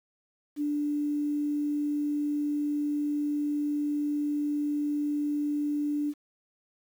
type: tone with quantisation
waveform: sine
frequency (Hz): 293.7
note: D4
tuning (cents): 0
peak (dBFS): -26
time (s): 0.56-6.14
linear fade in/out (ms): 50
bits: 9
effects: none